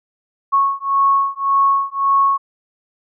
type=beating tone pair; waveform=sine; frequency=1101 / 1102.8 Hz; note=C#6 / C#6; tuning=-12 / -9 cents; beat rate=1.8 Hz; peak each=-16 dBFS; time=0.52-2.38 s; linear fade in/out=20 ms; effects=none